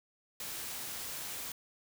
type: noise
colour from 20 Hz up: white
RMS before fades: -41 dBFS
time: 0.4-1.52 s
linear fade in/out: 2 ms
effects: none